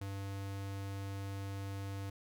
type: tone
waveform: square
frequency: 98.4 Hz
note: G2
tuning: 7 cents sharp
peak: -40 dBFS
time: 0.01-2.1 s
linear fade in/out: 5 ms
effects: none